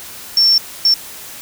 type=tone bursts at uneven times; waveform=sine; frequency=5430 Hz; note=F8; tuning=50 cents flat; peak=-8 dBFS; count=2; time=0.37-0.58 / 0.85-0.94 s; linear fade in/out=2 ms; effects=white hiss -33 dBFS RMS until 1.41 s